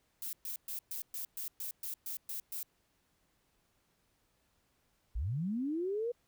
violet noise bursts, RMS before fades -40 dBFS, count 11, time 0.22-2.63 s, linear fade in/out 2 ms, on 110 ms, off 120 ms
sine linear sweep, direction up, 43.65 to 490 Hz, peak -32 dBFS, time 5.15-6.12 s, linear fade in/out 10 ms
effects pink hiss -75 dBFS RMS until 6.27 s

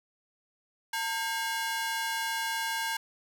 sawtooth ring-modulated tone, 1255 Hz, D#6, 15 cents sharp, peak -23 dBFS, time 0.93-2.97 s, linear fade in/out 5 ms, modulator 349 Hz, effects none

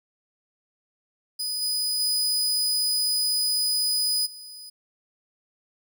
sawtooth tone with level steps, 4978 Hz, D#8, in tune, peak -24 / -21 / -19 / -37 dBFS, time 1.39-4.7 s, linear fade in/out 10 ms, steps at 1.61 / 1.99 / 4.25 s, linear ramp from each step 20 ms, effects none

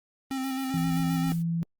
square tone with vibrato, 264.9 Hz, C4, 22 cents sharp, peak -29 dBFS, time 0.31-1.32 s, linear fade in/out 0 ms, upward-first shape square, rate 7.6 Hz, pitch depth 22 cents each way
blue noise with tremolo, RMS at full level -44 dBFS, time 0.42-1.43 s, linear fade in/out 20 ms, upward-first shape triangle, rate 5.9 Hz, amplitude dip 70%
sine tone, 167.3 Hz, E3, 26 cents sharp, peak -25 dBFS, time 0.74-1.63 s, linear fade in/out 0 ms
effects Opus 24 kbps

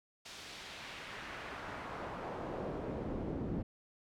brown noise with band-pass filter sweep, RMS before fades -42 dBFS, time 0.25-3.63 s, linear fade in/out 10 ms, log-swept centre 5000 to 250 Hz, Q 1, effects none

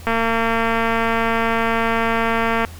click train, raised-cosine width 0.5 ms, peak -5 dBFS, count 589, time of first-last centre 0.07-2.649 s, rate 228 Hz, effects added 83 Hz sine -35 dBFS peak until 2.79 s + pink hiss -42 dBFS RMS until 2.79 s

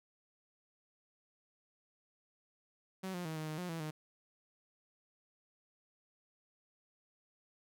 sawtooth tone with pitch steps, 188.9 / 177.5 / 159 / 156 / 154.8 / 179.3 / 164.5 / 154.2 Hz, F#3 / F3 / D#3 / D#3 / D#3 / F3 / E3 / D#3, +36 / +28 / +38 / +5 / -9 / +46 / -3 / -15 cents, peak -35 dBFS, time 3.03-3.91 s, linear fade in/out 10 ms, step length 110 ms, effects none

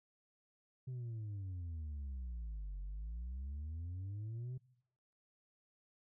sine exponential two-way sweep, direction down then up, 130.81 to 46.25 to 130.81 Hz, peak -38 dBFS, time 0.87-4.58 s, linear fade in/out 10 ms, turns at 2.79 s, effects noise-tail reverb RT60 0.9 s tail -26 dB re dry + tanh soft clip ceiling -40 dBFS

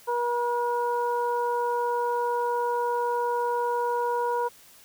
harmonic tone, 480 Hz, B4, 49 cents flat, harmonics 1 / 2 / 3, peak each -27 / -26 / -38 dBFS, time 0.07-4.49 s, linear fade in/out 20 ms, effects white hiss -53 dBFS RMS until 4.84 s

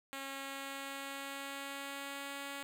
5% pulse tone with pitch glide, 272.9 to 279.4 Hz, C#4 to C#4, -27 to +14 cents, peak -30 dBFS, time 0.13-2.63 s, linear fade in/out 0 ms, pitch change +41 cents, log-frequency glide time 0.23-2.34 s, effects none

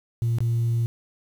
sine tone with dropouts, 116.54 Hz, A#2, in tune, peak -18 dBFS, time 0.22-0.86 s, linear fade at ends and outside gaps 0 ms, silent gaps 0.385-0.405 s, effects tanh soft clip ceiling -18 dBFS + 8-bit

